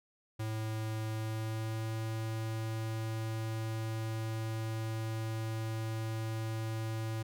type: tone with pitch glide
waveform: square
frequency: 109.8 to 111.27 Hz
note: A2 to A2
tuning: -3 to +20 cents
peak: -35 dBFS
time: 0.39-7.23 s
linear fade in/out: 10 ms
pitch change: +23 cents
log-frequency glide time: 1.11-1.91 s
effects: none